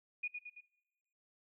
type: tone with echo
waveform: sine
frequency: 2455 Hz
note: D#7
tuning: 24 cents flat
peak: -34 dBFS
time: 0.23-0.28 s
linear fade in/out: 10 ms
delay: 110 ms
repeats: 3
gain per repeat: -5 dB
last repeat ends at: 0.61 s
effects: noise-tail reverb RT60 1.0 s tail -19 dB re dry